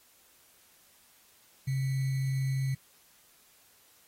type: tone with sample-and-hold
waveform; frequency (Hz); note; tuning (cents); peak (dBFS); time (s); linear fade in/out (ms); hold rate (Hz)
sine; 133.7; C3; +38; -27; 1.67-2.75; 10; 2100
effects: white hiss -62 dBFS RMS until 4.07 s + AAC 48 kbps